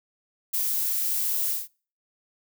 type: noise with ADSR envelope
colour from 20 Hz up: violet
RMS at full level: -24 dBFS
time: 0.53-1.68 s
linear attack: 15 ms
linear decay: 13 ms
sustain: -2 dB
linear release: 170 ms
effects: noise-tail reverb RT60 0.4 s tail -25 dB re dry